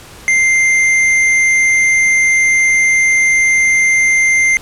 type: tone with hard clipping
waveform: sine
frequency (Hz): 2093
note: C7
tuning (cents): 0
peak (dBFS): -10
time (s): 0.28-4.57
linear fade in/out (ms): 0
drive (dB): 8
effects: pink hiss -36 dBFS RMS until 4.61 s + low-pass 12000 Hz 12 dB/octave